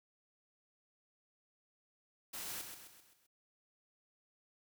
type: noise with echo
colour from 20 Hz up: white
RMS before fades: -44 dBFS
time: 2.33-2.62 s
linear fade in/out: 10 ms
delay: 130 ms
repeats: 5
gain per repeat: -6 dB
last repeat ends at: 3.27 s
effects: none